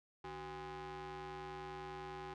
sawtooth ring-modulated tone, 220 Hz, A3, in tune, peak -38 dBFS, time 0.24-2.34 s, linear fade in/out 5 ms, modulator 595 Hz, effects low-pass 4000 Hz 12 dB/octave

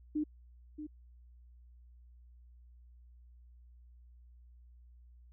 sine tone with echo, 302.7 Hz, D#4, 48 cents flat, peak -30 dBFS, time 0.15-0.24 s, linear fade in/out 10 ms, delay 630 ms, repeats 1, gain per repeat -10 dB, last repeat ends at 0.87 s, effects added 60 Hz sine -55 dBFS peak until 5.32 s

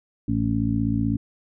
harmonic tone, 55.9 Hz, A1, 28 cents sharp, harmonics 1 / 2 / 3 / 4 / 5, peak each -31 / -25 / -33 / -25 / -25 dBFS, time 0.28-1.17 s, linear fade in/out 5 ms, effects none

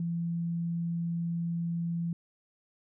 sine tone, 169.2 Hz, E3, 45 cents sharp, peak -29 dBFS, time 0-2.13 s, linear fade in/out 2 ms, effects none

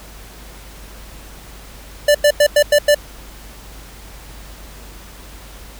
square tone bursts, 587.3 Hz, D5, in tune, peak -9 dBFS, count 6, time 2.08-2.947 s, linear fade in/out 5 ms, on 67 ms, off 93 ms, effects added 50 Hz sine -37 dBFS peak until 5.79 s + pink hiss -40 dBFS RMS until 5.79 s

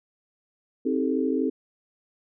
sine chord, A half-diminished seventh, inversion first, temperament just, 264 / 316.8 / 396 / 440 Hz, C4 / Eb4 / G4 / A4, +16 / +31 / +18 / 0 cents, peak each -25 / -28 / -30 / -29 dBFS, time 0.85-1.5 s, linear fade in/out 10 ms, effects none

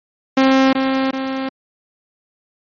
sawtooth tone with echo, 265.9 Hz, C4, 28 cents sharp, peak -6 dBFS, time 0.37-0.73 s, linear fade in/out 5 ms, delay 380 ms, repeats 2, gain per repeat -5 dB, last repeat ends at 1.49 s, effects low-pass 4000 Hz 12 dB/octave + MP3 32 kbps

